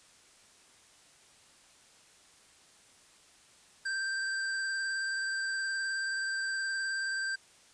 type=tone with vibrato; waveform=square; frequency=1571 Hz; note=G6; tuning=3 cents sharp; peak=-32 dBFS; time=3.85-7.36 s; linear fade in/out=10 ms; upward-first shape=sine; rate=19 Hz; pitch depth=15 cents each way; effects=white hiss -60 dBFS RMS until 7.73 s + resampled to 22050 Hz